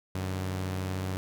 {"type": "tone pair together", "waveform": "sawtooth", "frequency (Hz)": [93.68, 148.7], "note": ["F#2", "D3"], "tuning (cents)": [22, 22], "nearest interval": "minor sixth", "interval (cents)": 800, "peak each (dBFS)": [-27, -37], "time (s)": [0.15, 1.17], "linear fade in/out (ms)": 0, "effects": []}